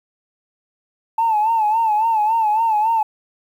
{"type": "tone with vibrato", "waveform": "sine", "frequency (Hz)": 878, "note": "A5", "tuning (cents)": -4, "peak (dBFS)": -13, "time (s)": [1.18, 3.03], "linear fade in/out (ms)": 5, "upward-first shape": "sine", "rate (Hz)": 3.6, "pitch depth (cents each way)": 83, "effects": ["tanh soft clip ceiling -10 dBFS", "8-bit"]}